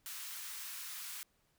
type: high-pass noise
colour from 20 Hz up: white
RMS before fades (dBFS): -45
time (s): 0.06-1.23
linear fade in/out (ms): 0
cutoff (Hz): 1100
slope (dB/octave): 24
effects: pink hiss -75 dBFS RMS until 1.58 s